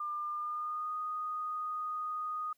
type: tone with pitch glide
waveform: sine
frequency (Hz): 1199 to 1239.1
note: D6 to D#6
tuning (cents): +36 to -8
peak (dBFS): -34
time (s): 0-2.53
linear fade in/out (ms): 5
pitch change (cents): +56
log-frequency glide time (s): 0.32-0.95
effects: white hiss -75 dBFS RMS until 2.57 s